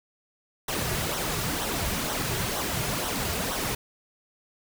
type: noise with flanger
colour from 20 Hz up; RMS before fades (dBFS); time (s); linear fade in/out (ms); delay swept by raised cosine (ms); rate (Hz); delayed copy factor
pink; -29; 0.68-3.75; 5; 0.42 to 3.92; 2.1; -0.6
effects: none